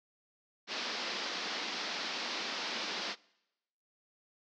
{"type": "band-pass noise", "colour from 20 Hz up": "white", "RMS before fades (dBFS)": -38, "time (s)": [0.67, 3.16], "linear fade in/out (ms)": 50, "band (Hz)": [190, 5300], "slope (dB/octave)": 48, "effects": ["noise-tail reverb RT60 0.9 s tail -24 dB re dry"]}